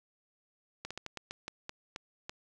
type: slowing click train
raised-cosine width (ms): 0.2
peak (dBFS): -22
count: 10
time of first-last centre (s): 0.85-2.295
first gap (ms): 56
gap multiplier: 1.25
effects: none